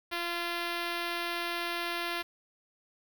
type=tone with notch filter; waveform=5% pulse; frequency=344 Hz; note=F4; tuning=26 cents flat; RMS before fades=-34 dBFS; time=0.11-2.23 s; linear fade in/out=20 ms; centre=8000 Hz; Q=0.74; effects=9-bit